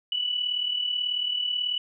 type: tone with amplitude modulation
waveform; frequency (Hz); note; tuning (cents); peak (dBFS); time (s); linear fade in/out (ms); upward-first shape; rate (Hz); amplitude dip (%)
sine; 2960; F#7; 0; -22; 0.12-1.78; 2; sine; 38.3; 60
effects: none